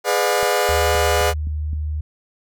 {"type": "chord", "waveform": "sawtooth", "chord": "G# diminished seventh", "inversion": "none", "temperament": "just", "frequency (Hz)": [415.3, 498.4, 598, 717.6], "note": ["G#4", "B4", "D5", "F5"], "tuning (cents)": [0, 16, 31, 47], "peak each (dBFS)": -18, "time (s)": [0.04, 1.34], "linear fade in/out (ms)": 50}
{"type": "click train", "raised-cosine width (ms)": 5, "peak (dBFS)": -22, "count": 6, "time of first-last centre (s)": [0.43, 1.732], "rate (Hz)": 3.84}
{"type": "tone", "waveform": "sine", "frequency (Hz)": 76, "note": "D#2", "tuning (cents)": -40, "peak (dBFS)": -21, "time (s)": [0.69, 2.01], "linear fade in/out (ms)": 5}
{"effects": []}